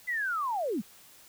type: linear sweep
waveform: sine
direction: down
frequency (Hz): 2036 to 165.8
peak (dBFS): -28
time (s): 0.07-0.82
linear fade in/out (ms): 20
effects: white hiss -55 dBFS RMS until 1.28 s